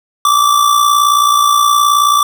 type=tone with amplitude modulation; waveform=square; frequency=1165 Hz; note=D6; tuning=14 cents flat; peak=-6 dBFS; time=0.25-2.23 s; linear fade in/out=2 ms; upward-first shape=sine; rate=58.9 Hz; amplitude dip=55%; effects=none